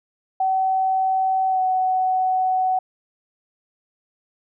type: tone with pitch glide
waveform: sine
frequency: 760 to 747.4 Hz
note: F#5 to F#5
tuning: +46 to +17 cents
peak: -17 dBFS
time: 0.4-2.79 s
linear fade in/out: 5 ms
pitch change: -29 cents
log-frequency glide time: 1.48-1.61 s
effects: none